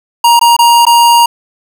square tone with dropouts, 942 Hz, A#5, 18 cents sharp, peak -4 dBFS, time 0.24-1.26 s, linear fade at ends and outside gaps 5 ms, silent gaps 0.394-0.412 / 0.566-0.589 / 0.853-0.866 s, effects none

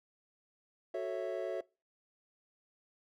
triangle chord, F# minor seventh, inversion none, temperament equal with one note detuned, 370 / 440 / 551.8 / 659.3 Hz, F#4 / A4 / C#5 / E5, 0 / 0 / -8 / 0 cents, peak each -38 / -40 / -38 / -37 dBFS, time 0.94-1.61 s, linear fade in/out 5 ms, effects noise-tail reverb RT60 0.3 s tail -23 dB re dry

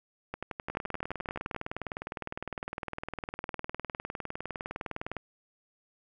two click trains, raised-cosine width 0.5 ms, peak -20 / -20 dBFS, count 15 / 89, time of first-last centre 0.34-1.547 / 0.7-5.167 s, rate 11.6 / 19.7 Hz, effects none

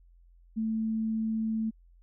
sine tone, 221.2 Hz, A3, 9 cents sharp, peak -27 dBFS, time 0.56-1.71 s, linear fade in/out 20 ms, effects added 43 Hz sine -55 dBFS peak until 2.02 s

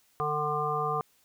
harmonic tone, 149.7 Hz, D3, 33 cents sharp, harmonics 1 / 3 / 5 / 7 / 8, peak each -36 / -33 / -33 / -34 / -31 dBFS, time 0.2-1.01 s, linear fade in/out 0 ms, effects white hiss -66 dBFS RMS until 1.24 s

